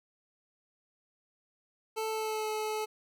25% pulse tone with pitch glide, 440 to 430.9 Hz, A4 to A4, 0 to -36 cents, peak -28 dBFS, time 1.96-2.86 s, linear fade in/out 20 ms, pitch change -36 cents, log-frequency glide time 2.09-2.48 s, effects none

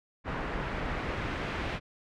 pink noise with low-pass filter sweep, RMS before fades -34 dBFS, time 0.24-1.8 s, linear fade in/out 50 ms, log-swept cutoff 1700 to 2600 Hz, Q 1.1, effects none

